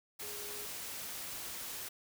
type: tone in noise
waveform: sine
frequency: 415.6 Hz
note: G#4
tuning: 1 cent sharp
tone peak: -50 dBFS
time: 0.22-0.66 s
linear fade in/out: 10 ms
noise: white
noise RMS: -43 dBFS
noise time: 0.19-1.89 s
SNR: -10 dB
effects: none